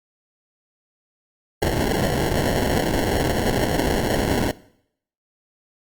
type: noise with sample-and-hold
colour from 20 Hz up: blue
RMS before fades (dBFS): -21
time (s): 1.62-4.51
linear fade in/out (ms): 0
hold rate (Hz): 1225
effects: noise-tail reverb RT60 0.7 s tail -20 dB re dry + Opus 48 kbps